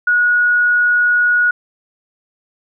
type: tone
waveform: sine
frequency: 1455 Hz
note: F#6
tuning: 29 cents flat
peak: -10 dBFS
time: 0.07-1.51 s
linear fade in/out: 5 ms
effects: none